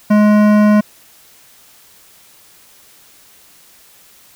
sine tone with hard clipping, 210 Hz, G#3, 19 cents sharp, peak -9 dBFS, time 0.1-0.81 s, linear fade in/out 10 ms, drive 15 dB, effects white hiss -46 dBFS RMS until 4.35 s

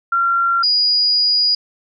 sine tone pair in turn, 1374 / 4896 Hz, F6 / D#8, -29 / -29 cents, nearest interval octave + minor seventh, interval 2200 cents, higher second, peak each -13 / -12 dBFS, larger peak second, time 0.12-0.63 / 0.63-1.55 s, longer second, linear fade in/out 5 ms, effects none

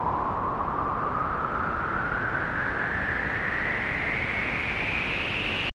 pink noise with low-pass filter sweep, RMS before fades -27 dBFS, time 0-5.7 s, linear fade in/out 5 ms, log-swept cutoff 990 to 2800 Hz, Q 7.5, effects high-pass 60 Hz 12 dB/octave + Opus 48 kbps

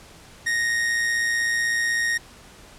45% pulse tone with amplitude modulation, 1863 Hz, A#6, 2 cents flat, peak -19 dBFS, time 0.46-2.18 s, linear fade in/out 10 ms, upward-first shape sine, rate 116 Hz, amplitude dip 35%, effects pink hiss -47 dBFS RMS until 2.78 s + low-pass 10000 Hz 12 dB/octave

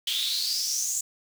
pink noise with high-pass filter sweep, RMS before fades -28 dBFS, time 0.07-1.01 s, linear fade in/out 5 ms, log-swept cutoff 3200 to 7300 Hz, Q 7.9, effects none

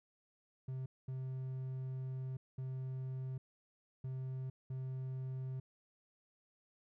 triangle tone bursts at uneven times, 130.6 Hz, C3, 3 cents flat, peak -37 dBFS, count 5, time 0.68-0.86 / 1.08-2.37 / 2.58-3.38 / 4.04-4.5 / 4.7-5.6 s, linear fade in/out 5 ms, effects none

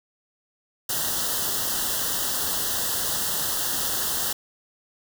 white band-stop noise, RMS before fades -26 dBFS, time 0.89-4.33 s, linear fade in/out 5 ms, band 1900 to 2800 Hz, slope 96 dB/octave, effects none

